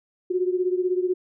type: beating tone pair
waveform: sine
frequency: 361.1 / 377.1 Hz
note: F#4 / F#4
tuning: -42 / +33 cents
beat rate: 16 Hz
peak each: -22 / -26 dBFS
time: 0.3-1.14 s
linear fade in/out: 10 ms
effects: none